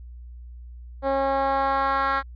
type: tone with band-pass filter sweep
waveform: 10% pulse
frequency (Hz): 272.1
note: C#4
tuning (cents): -32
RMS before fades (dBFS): -23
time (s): 1.02-2.23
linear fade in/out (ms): 50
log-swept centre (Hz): 540 to 1400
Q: 1.7
effects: added 60 Hz sine -38 dBFS peak until 2.35 s + resampled to 11025 Hz